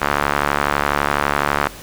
sawtooth tone with band-pass filter, 72 Hz, D2, 34 cents flat, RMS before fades -19 dBFS, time 0.01-1.68 s, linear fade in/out 10 ms, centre 1300 Hz, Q 1.5, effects pink hiss -37 dBFS RMS until 1.82 s

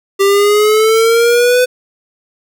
square exponential sweep, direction up, 392 to 504 Hz, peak -8 dBFS, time 0.19-1.66 s, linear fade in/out 20 ms, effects none

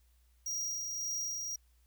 square tone with tremolo, 5710 Hz, F8, 37 cents sharp, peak -34 dBFS, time 0.46-1.56 s, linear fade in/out 5 ms, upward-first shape sine, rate 1.8 Hz, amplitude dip 30%, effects added 60 Hz sine -64 dBFS peak until 1.86 s + white hiss -75 dBFS RMS until 1.86 s

